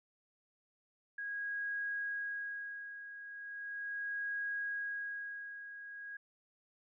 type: tone with tremolo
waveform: sine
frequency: 1645 Hz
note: G#6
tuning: 17 cents flat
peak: -35 dBFS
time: 1.18-6.17 s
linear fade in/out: 5 ms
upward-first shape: sine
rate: 0.38 Hz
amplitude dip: 70%
effects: none